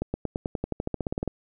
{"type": "accelerating click train", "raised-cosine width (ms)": 2, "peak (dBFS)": -14, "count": 17, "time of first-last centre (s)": [0.02, 1.277], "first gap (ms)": 120, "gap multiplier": 0.94, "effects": []}